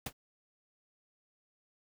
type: noise with exponential decay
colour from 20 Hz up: pink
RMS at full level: -32 dBFS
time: 0.06-0.13 s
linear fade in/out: 5 ms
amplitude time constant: 15 ms
effects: none